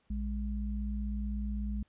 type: tone pair together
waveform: sine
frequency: 58.01 / 207 Hz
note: A#1 / G#3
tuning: -8 / -5 cents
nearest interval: octave + minor seventh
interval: 2203 cents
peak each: -33 / -37 dBFS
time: 0.1-1.83 s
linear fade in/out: 5 ms
effects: pink hiss -73 dBFS RMS until 1.88 s + resampled to 8000 Hz